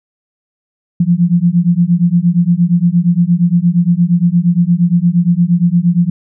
sine beating tone pair, 169.4 / 178 Hz, E3 / F3, +48 / +33 cents, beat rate 8.6 Hz, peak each -11 dBFS, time 1-6.1 s, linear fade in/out 5 ms, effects none

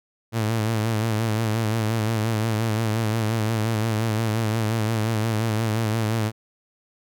sawtooth tone with vibrato, 110.8 Hz, A2, 13 cents sharp, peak -17 dBFS, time 0.32-6.32 s, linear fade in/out 50 ms, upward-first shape sine, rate 5.7 Hz, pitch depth 66 cents each way, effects none

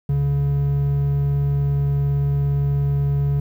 triangle tone pair together, 70.3 / 141.09 Hz, C#2 / C#3, +25 / +31 cents, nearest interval octave, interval 1206 cents, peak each -25 / -15 dBFS, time 0.09-3.4 s, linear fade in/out 5 ms, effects 9-bit

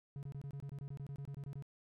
triangle tone bursts, 140 Hz, C#3, 18 cents sharp, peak -40 dBFS, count 16, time 0.16-1.624 s, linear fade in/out 0 ms, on 69 ms, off 24 ms, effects none

